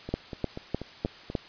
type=two click trains; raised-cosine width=2 ms; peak=-13 / -22 dBFS; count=5 / 6; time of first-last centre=0.14-1.352 / 0.09-1.301 s; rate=3.3 / 4.13 Hz; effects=white hiss -48 dBFS RMS until 1.48 s + resampled to 11025 Hz